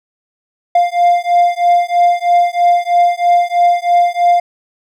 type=beating tone pair; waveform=triangle; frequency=698.5 / 701.6 Hz; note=F5 / F5; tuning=0 / +8 cents; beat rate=3.1 Hz; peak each=-10 dBFS; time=0.75-4.4 s; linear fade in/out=5 ms; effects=none